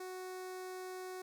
sawtooth tone with notch filter, 370 Hz, F#4, in tune, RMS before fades -45 dBFS, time 0-1.22 s, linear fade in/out 5 ms, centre 3000 Hz, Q 1.8, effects 13-bit

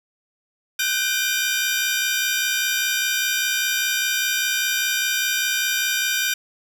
30% pulse tone cluster, 1499 / 1564 / 2398 / 3662 / 5770 Hz, F#6 / G6 / D7 / A#7 / F#8, +22 / -4 / +36 / -32 / -44 cents, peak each -24 dBFS, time 0.79-6.34 s, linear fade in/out 5 ms, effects none

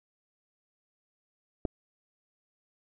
clicks, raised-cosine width 2 ms, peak -16 / -25 dBFS, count 2, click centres 1.652 / 1.655 s, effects none

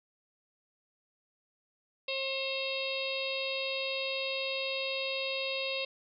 harmonic tone, 536 Hz, C5, 42 cents sharp, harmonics 1 / 2 / 4 / 5 / 6 / 7 / 8 / 9, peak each -36 / -47 / -45 / -36 / -43 / -39 / -44 / -46 dBFS, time 2.08-5.85 s, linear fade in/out 5 ms, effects none

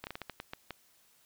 slowing click train, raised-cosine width 0.3 ms, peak -23 dBFS, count 9, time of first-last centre 0.04-0.707 s, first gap 29 ms, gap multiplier 1.29, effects white hiss -66 dBFS RMS until 1.25 s

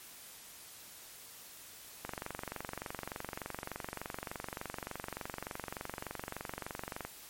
click train, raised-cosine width 0.5 ms, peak -23 dBFS, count 118, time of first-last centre 2.05-7.05 s, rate 23.4 Hz, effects white hiss -52 dBFS RMS until 7.29 s + MP3 64 kbps

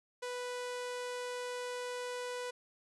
sawtooth tone, 493.9 Hz, B4, in tune, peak -34 dBFS, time 0.22-2.51 s, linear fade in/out 10 ms, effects resampled to 24000 Hz

